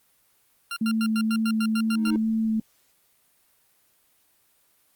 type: tone bursts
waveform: 20% pulse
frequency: 1389 Hz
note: F6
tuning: 10 cents flat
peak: -24 dBFS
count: 10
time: 0.71-2.105 s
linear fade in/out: 2 ms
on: 54 ms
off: 95 ms
type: tone with vibrato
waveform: sine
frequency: 220.9 Hz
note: A3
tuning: 7 cents sharp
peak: -21 dBFS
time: 0.81-2.6 s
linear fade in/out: 5 ms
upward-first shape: square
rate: 2.1 Hz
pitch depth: 9 cents each way
type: tone with exponential growth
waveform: triangle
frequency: 311.1 Hz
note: D#4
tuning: in tune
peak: -19 dBFS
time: 1.78-2.16 s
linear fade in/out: 2 ms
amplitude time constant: 81 ms
effects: white hiss -64 dBFS RMS until 4.95 s + Opus 32 kbps